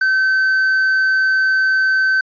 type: tone with tanh clipping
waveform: triangle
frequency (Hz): 1538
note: G6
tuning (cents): -33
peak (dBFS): -13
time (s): 0.01-2.21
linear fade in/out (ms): 5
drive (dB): 8
effects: resampled to 11025 Hz